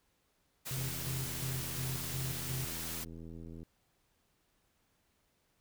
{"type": "noise", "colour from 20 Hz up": "white", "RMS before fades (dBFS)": -41, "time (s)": [0.65, 3.05], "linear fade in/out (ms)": 20}
{"type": "tone with tremolo", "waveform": "triangle", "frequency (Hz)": 130.81, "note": "C3", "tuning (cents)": 0, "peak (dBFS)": -34, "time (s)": [0.71, 2.65], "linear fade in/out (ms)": 2, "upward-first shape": "square", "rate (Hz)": 2.8, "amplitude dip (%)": 65}
{"type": "click train", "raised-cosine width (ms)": 3, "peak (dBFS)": -36, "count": 237, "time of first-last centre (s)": [0.77, 3.631], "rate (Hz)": 82.5}
{"effects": ["pink hiss -75 dBFS RMS until 5.6 s"]}